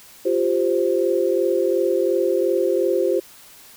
sine chord, F suspended second, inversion none, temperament equal, 349.2 / 392 / 523.3 Hz, F4 / G4 / C5, 0 / 0 / 0 cents, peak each -21 dBFS, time 0.25-3.2 s, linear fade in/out 10 ms, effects white hiss -46 dBFS RMS until 3.76 s

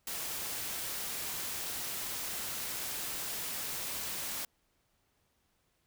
white noise, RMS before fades -38 dBFS, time 0.07-4.45 s, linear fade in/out 2 ms, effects pink hiss -75 dBFS RMS until 5.86 s

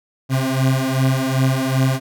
30% pulse beating tone pair, 130.81 / 133.41 Hz, C3 / C3, 0 / +34 cents, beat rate 2.6 Hz, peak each -16 dBFS, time 0.29-2 s, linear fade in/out 50 ms, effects none

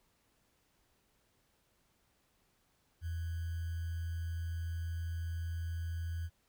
sine tone with sample-and-hold, 83.5 Hz, E2, 23 cents sharp, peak -35 dBFS, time 3.01-6.3 s, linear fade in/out 50 ms, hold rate 1575 Hz, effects pink hiss -74 dBFS RMS until 6.48 s

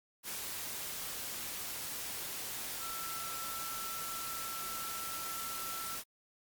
sine tone in noise, 1336 Hz, E6, 23 cents sharp, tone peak -43 dBFS, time 2.78-5.99 s, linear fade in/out 50 ms, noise white, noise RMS -41 dBFS, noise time 0.23-6.04 s, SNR -5 dB, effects Opus 48 kbps

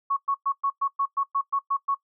sine tone bursts, 1108.7 Hz, C#6, in tune, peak -21 dBFS, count 11, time 0.1-1.948 s, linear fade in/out 10 ms, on 68 ms, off 110 ms, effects noise-tail reverb RT60 0.1 s tail -19 dB re dry

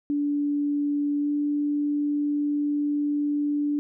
sine tone with pitch glide, 289.7 to 292.1 Hz, D4 to D4, -24 to -9 cents, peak -22 dBFS, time 0.1-3.79 s, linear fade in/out 0 ms, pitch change +15 cents, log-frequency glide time 1.19-1.29 s, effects none

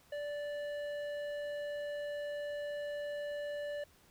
sine tone with hard clipping, 584 Hz, D5, 10 cents flat, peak -39 dBFS, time 0.12-3.84 s, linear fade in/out 5 ms, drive 10 dB, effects pink hiss -65 dBFS RMS until 4.1 s

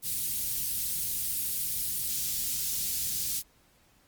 white band-stop noise, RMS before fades -31 dBFS, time 0.02-3.43 s, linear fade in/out 50 ms, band 160 to 4500 Hz, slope 12 dB/octave, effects pink hiss -64 dBFS RMS until 4.07 s + Opus 32 kbps

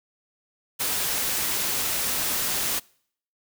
white noise, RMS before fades -26 dBFS, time 0.79-2.8 s, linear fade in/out 20 ms, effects noise-tail reverb RT60 0.6 s tail -25 dB re dry

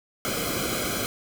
pink noise with comb filter, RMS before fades -28 dBFS, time 0.25-1.06 s, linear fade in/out 0 ms, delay 1.1 ms, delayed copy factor -0.85, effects none

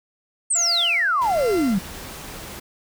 sine exponential sweep, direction down, 8870 to 179.6 Hz, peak -17 dBFS, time 0.5-1.79 s, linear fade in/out 10 ms
20% pulse tone with tremolo, 687 Hz, F5, 29 cents flat, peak -23 dBFS, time 0.55-1.75 s, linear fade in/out 5 ms, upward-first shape sine, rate 1.3 Hz, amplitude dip 85%
pink noise, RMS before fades -36 dBFS, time 1.21-2.6 s, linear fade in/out 10 ms
effects none

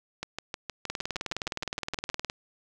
two click trains, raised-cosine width 0.2 ms, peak -16 / -14 dBFS, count 13 / 28, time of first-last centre 0.23-2.099 / 0.9-2.299 s, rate 6.42 / 19.3 Hz, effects none

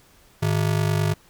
square ring-modulated tone, 130.81 Hz, C3, in tune, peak -17 dBFS, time 0.42-1.14 s, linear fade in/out 10 ms, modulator 24.7 Hz, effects pink hiss -55 dBFS RMS until 1.29 s

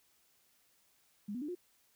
sine tone with pitch steps, 205.2 / 246.9 / 297 / 357.3 Hz, G#3 / B3 / D4 / F4, -21 / 0 / +20 / +40 cents, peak -37 dBFS, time 1.28-1.552 s, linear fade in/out 10 ms, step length 68 ms, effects white hiss -71 dBFS RMS until 1.95 s

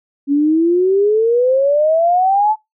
sine exponential sweep, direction up, 277.2 to 880 Hz, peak -10 dBFS, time 0.27-2.56 s, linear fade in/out 50 ms, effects noise-tail reverb RT60 0.2 s tail -26 dB re dry

